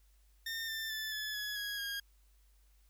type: tone with pitch steps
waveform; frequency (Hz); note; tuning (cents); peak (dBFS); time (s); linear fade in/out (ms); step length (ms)
20% pulse; 1818 / 1784.7 / 1752 / 1719.9 / 1688.4 / 1657.5 / 1627.2; A#6 / A6 / A6 / A6 / G#6 / G#6 / G#6; -44 / +24 / -8 / -40 / +28 / -4 / -36; -32; 0.46-2; 5; 220
effects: added 50 Hz sine -63 dBFS peak until 2.89 s + white hiss -74 dBFS RMS until 2.89 s